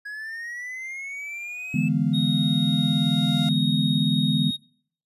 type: linear sweep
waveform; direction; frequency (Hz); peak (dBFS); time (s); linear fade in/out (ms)
triangle; up; 1659 to 2637; -30; 0.05-1.89; 10
type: tone with exponential growth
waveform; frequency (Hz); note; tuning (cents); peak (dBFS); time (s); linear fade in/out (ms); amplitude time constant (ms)
sawtooth; 698.5; F5; 0; -29; 0.63-3.49; 2; 620
type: chord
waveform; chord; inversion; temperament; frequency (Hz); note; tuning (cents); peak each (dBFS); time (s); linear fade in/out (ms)
sine; E dominant seventh; third; equal; 146.83 / 164.81 / 207.7 / 246.9; D3 / E3 / G#3 / B3; 0 / 0 / 0 / 0; -25; 1.74-4.51; 5
type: tone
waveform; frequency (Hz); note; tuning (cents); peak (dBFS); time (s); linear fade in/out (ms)
triangle; 3742; A#7; +6; -25; 2.13-4.57; 20
effects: noise-tail reverb RT60 0.6 s tail -24 dB re dry + resampled to 32000 Hz